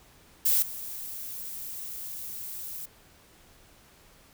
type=noise with level steps; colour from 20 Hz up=violet; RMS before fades=-23 / -38 dBFS; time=0.45-2.86 s; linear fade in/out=10 ms; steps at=0.62 s; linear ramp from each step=5 ms; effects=pink hiss -57 dBFS RMS until 4.33 s